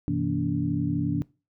sine tone cluster, 97.7 / 129.3 / 165.6 / 237.6 / 289.1 Hz, G2 / C3 / E3 / A#3 / D4, -5 / -20 / +8 / +33 / -27 cents, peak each -33 / -31 / -29 / -33 / -27 dBFS, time 0.08-1.22 s, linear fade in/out 0 ms, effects noise-tail reverb RT60 0.3 s tail -21 dB re dry

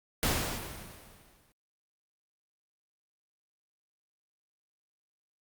pink noise with exponential decay, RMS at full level -27 dBFS, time 0.23-1.52 s, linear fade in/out 0 ms, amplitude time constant 280 ms, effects Opus 48 kbps

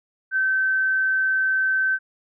sine tone, 1541 Hz, G6, 30 cents flat, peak -18 dBFS, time 0.31-1.99 s, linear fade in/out 50 ms, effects none

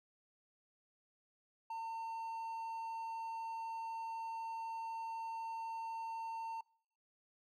triangle tone, 906 Hz, A#5, 50 cents flat, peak -38 dBFS, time 1.7-6.61 s, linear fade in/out 5 ms, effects noise-tail reverb RT60 0.6 s tail -25 dB re dry

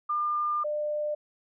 sine tone pair in turn, 1202 / 598.4 Hz, D6 / D5, +40 / +32 cents, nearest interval octave, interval 1208 cents, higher first, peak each -25 / -27 dBFS, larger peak first, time 0.09-0.64 / 0.64-1.15 s, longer first, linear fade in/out 10 ms, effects none

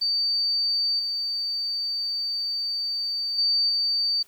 sine tone with level steps, 4603 Hz, D8, 36 cents flat, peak -21 / -25 / -19 / -21 dBFS, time 0.01-4.23 s, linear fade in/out 10 ms, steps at 0.99 / 3.38 / 3.69 s, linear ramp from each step 5 ms, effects white hiss -57 dBFS RMS until 4.27 s

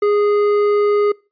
triangle tone with hard clipping, 413.2 Hz, G#4, 9 cents flat, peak -14 dBFS, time 0.02-1.12 s, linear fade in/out 5 ms, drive 12 dB, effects noise-tail reverb RT60 0.3 s tail -24 dB re dry + resampled to 11025 Hz

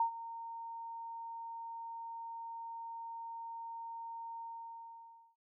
sine tone with ADSR envelope, 920 Hz, A#5, 23 cents flat, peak -26 dBFS, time 0-5.36 s, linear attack 4 ms, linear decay 99 ms, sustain -16 dB, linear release 960 ms, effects none

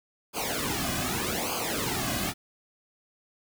pink noise with flanger, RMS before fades -30 dBFS, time 0.33-2.34 s, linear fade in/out 50 ms, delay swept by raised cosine 0.53 to 2.23 ms, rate 0.83 Hz, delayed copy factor -0.9, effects none

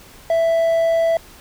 triangle tone, 661 Hz, E5, 5 cents sharp, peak -12 dBFS, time 0.3-1.17 s, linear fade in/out 2 ms, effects pink hiss -44 dBFS RMS until 1.4 s

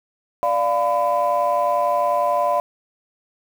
sine chord, B diminished, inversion first, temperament equal with one note detuned, 587.3 / 698.5 / 1005.6 Hz, D5 / F5 / B5, 0 / 0 / +31 cents, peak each -20 dBFS, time 0.43-2.6 s, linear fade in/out 0 ms, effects tanh soft clip ceiling -10 dBFS + 7-bit

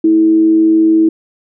sine tone with frequency modulation, 323.3 Hz, E4, 34 cents flat, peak -6 dBFS, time 0.04-1.09 s, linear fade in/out 5 ms, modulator 100 Hz, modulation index 0.22, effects none

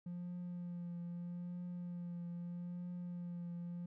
triangle tone with vibrato, 175 Hz, F3, 4 cents sharp, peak -39 dBFS, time 0.06-3.86 s, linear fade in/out 5 ms, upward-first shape triangle, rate 0.79 Hz, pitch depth 24 cents each way, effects tanh soft clip ceiling -36 dBFS

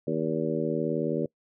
harmonic tone with a mistuned harmonic, 79.1 Hz, D#2, 29 cents sharp, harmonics 2 / 3 / 4 / 5 / 6 / 7, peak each -33 / -32 / -32 / -32 / -32 / -34 dBFS, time 0.07-1.26 s, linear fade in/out 5 ms, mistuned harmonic 7, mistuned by +45 cents, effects noise-tail reverb RT60 0.1 s tail -23 dB re dry

